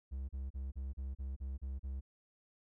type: tone bursts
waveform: triangle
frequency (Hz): 66.7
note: C2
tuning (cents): +34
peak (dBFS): -36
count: 9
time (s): 0.11-2.01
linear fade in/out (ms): 20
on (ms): 180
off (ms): 35
effects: none